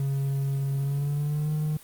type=tone with pitch glide; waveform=triangle; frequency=137.6 to 152.68 Hz; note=C#3 to D#3; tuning=-12 to -32 cents; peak=-22 dBFS; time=0-1.77 s; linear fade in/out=2 ms; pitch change=+180 cents; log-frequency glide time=0.78-1.52 s; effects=white hiss -50 dBFS RMS until 1.83 s + Opus 32 kbps